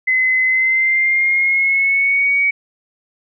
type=tone with pitch glide; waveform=sine; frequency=2039 to 2249 Hz; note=C7 to C#7; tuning=-45 to +24 cents; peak=-12 dBFS; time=0.07-2.51 s; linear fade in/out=10 ms; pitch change=+169 cents; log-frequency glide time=0.46-2.31 s; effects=none